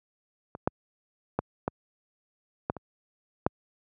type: clicks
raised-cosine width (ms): 1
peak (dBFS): -24 / -9 / -11 / -13 / -12 / -24 / -8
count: 7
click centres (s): 0.551 / 0.675 / 1.39 / 1.679 / 2.699 / 2.767 / 3.465
effects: high-pass 80 Hz 12 dB/octave